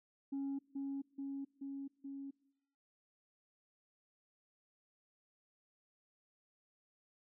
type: tone with echo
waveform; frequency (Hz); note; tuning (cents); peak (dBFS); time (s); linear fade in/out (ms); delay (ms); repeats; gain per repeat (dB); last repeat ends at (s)
sine; 275.7; C#4; -9; -35; 0.32-0.59; 10; 430; 4; -2; 2.31
effects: noise-tail reverb RT60 0.9 s tail -23 dB re dry + tanh soft clip ceiling -35 dBFS